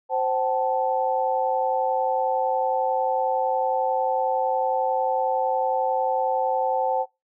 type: tone cluster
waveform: sine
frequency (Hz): 523 / 763 / 874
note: C5 / G5 / A5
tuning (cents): -1 / -47 / -12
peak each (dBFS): -25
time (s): 0.09-7.06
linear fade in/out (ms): 50
effects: noise-tail reverb RT60 0.2 s tail -21 dB re dry